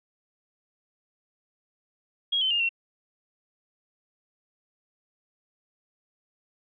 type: tone with pitch steps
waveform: sine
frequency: 3288 / 3070 / 2824 / 2723 Hz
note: G#7 / G7 / F7 / F7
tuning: -18 / -37 / +19 / -44 cents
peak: -22 dBFS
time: 2.32-2.692 s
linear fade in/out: 10 ms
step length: 93 ms
effects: none